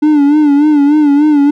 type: tone with vibrato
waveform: triangle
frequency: 293.7 Hz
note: D4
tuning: in tune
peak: -3 dBFS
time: 0.02-1.51 s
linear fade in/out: 10 ms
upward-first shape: sine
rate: 3.4 Hz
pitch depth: 73 cents each way
effects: none